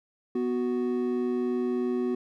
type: tone pair together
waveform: triangle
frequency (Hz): 247 / 370.1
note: B3 / F#4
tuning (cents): 0 / 0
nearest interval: perfect fifth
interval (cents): 700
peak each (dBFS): -26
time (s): 0.35-2.15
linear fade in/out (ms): 5
effects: none